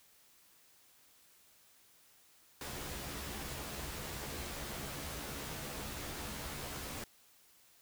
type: noise with comb filter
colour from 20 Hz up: pink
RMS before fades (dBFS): -43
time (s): 2.61-7.04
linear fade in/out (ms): 2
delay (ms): 14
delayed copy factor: +0.65
effects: white hiss -65 dBFS RMS until 7.81 s